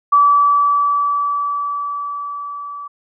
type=tone with level ramp; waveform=sine; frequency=1152 Hz; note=D6; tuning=34 cents flat; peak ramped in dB=-7 to -27 dBFS; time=0.12-2.88 s; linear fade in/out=10 ms; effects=none